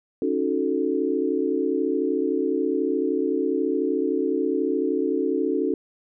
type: chord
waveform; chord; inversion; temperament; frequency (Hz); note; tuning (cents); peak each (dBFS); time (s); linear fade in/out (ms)
sine; D# half-diminished seventh; third; equal; 277.2 / 311.1 / 370 / 440; C#4 / D#4 / F#4 / A4; 0 / 0 / 0 / 0; -26 / -27 / -26 / -26; 0.22-5.74; 2
effects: none

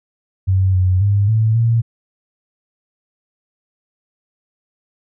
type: tone with pitch steps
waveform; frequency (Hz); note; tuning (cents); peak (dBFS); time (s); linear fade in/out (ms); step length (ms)
sine; 94.7 / 92.2 / 101.1 / 110.4 / 115.4; F#2 / F#2 / G#2 / A2 / A#2; +41 / -6 / -46 / +6 / -17; -11; 0.47-1.82; 20; 270
effects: none

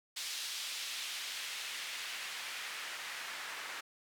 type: noise with band-pass filter sweep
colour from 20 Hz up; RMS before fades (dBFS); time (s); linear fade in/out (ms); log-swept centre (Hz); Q
white; -42; 0.16-3.81; 10; 3900 to 1500; 1.1
effects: none

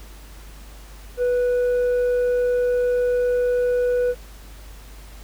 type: tone with tanh clipping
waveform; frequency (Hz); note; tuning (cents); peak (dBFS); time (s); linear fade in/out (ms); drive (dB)
triangle; 492; B4; -7; -18; 1.17-4.15; 50; 8
effects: added 50 Hz sine -39 dBFS peak until 5.23 s + pink hiss -47 dBFS RMS until 5.23 s

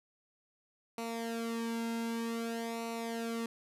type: tone with flanger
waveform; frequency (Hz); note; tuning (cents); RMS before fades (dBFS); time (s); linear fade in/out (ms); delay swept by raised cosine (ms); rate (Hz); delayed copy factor
sawtooth; 230; A#3; -23; -37; 0.98-3.46; 2; 0.6 to 1.7; 0.53; -0.75
effects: resampled to 32000 Hz

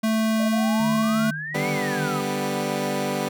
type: tone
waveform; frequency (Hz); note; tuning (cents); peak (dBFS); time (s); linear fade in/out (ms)
square; 220.5; A3; +4; -20; 0.03-1.31; 10
type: exponential two-way sweep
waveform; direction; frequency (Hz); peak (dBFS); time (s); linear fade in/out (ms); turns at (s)
sine; up then down; 587.3 to 2278 to 1198; -29; 0.39-2.21; 10; 1.7
type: tone with tremolo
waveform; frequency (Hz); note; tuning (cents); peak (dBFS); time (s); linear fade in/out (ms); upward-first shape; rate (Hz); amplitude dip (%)
sine; 153.8; D#3; -20; -28; 0.8-2.22; 0; triangle; 2.6; 80
type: chord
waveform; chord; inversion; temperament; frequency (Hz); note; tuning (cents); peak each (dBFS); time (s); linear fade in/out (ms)
15% pulse; G major; second; equal; 146.83 / 196 / 246.9; D3 / G3 / B3; 0 / 0 / 0; -24 / -21 / -21; 1.54-3.29; 10
effects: none

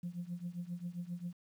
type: tone with tremolo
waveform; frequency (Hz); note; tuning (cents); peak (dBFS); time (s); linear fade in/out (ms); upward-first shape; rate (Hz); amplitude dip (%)
sine; 175; F3; +4; -34; 0.03-1.33; 5; triangle; 7.5; 95
effects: tanh soft clip ceiling -33 dBFS + 11-bit

